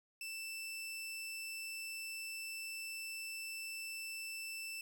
sawtooth tone, 2659 Hz, E7, 14 cents sharp, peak -39 dBFS, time 0.21-4.81 s, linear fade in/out 2 ms, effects 11-bit

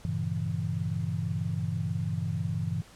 sine chord, G diminished seventh, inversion none, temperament equal with one note detuned, 98.28 / 116.54 / 138.59 / 164.81 Hz, G2 / Bb2 / Db3 / Fb3, +5 / 0 / 0 / 0 cents, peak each -33 / -35 / -35 / -32 dBFS, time 0.05-2.82 s, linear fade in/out 0 ms, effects pink hiss -54 dBFS RMS until 2.95 s + low-pass 10000 Hz 12 dB/octave

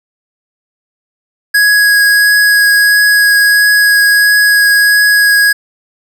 square tone with vibrato, 1661.2 Hz, G#6, in tune, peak -6 dBFS, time 1.54-5.53 s, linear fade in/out 10 ms, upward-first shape triangle, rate 1.5 Hz, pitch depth 10 cents each way, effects none

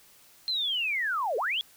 sine linear two-way sweep, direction down then up, 4186 to 407 to 3455 Hz, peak -26 dBFS, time 0.48-1.61 s, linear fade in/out 0 ms, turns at 1.37 s, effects white hiss -57 dBFS RMS until 1.76 s

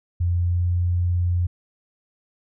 sine tone with pitch glide, 87.31 to 88.17 Hz, F2 to F2, 0 to +17 cents, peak -18 dBFS, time 0.2-1.47 s, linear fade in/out 10 ms, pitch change +17 cents, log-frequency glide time 0.36-0.67 s, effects none

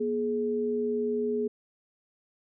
sine tone pair together, 239.7 / 421.5 Hz, A#3 / G#4, +48 / +26 cents, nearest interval minor seventh, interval 978 cents, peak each -31 / -27 dBFS, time 0-1.48 s, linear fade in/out 10 ms, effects none

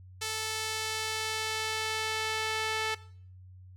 sawtooth tone with band-pass filter sweep, 438.5 Hz, A4, 6 cents flat, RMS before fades -33 dBFS, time 0.21-2.95 s, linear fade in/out 10 ms, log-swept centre 5600 to 2700 Hz, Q 0.72, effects noise-tail reverb RT60 0.5 s tail -17 dB re dry + added 92 Hz sine -48 dBFS peak until 3.76 s

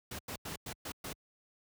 pink noise bursts at uneven times, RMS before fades -41 dBFS, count 6, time 0.11-0.19 / 0.28-0.36 / 0.45-0.56 / 0.66-0.73 / 0.85-0.92 / 1.04-1.13 s, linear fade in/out 5 ms, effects high-pass 60 Hz 12 dB/octave

